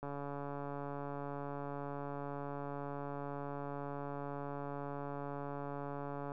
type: click train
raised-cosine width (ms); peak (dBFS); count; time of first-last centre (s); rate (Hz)
1; -29; 894; 0.03-6.319; 142
effects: none